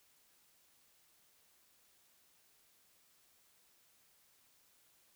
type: silence
effects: white hiss -70 dBFS RMS until 5.15 s